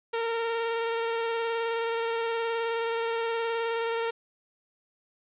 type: tone with vibrato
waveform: sawtooth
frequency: 459.4 Hz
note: A#4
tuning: 25 cents flat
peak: -23 dBFS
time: 0.13-4.11 s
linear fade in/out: 10 ms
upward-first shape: square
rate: 19 Hz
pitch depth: 14 cents each way
effects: resampled to 8000 Hz + 9-bit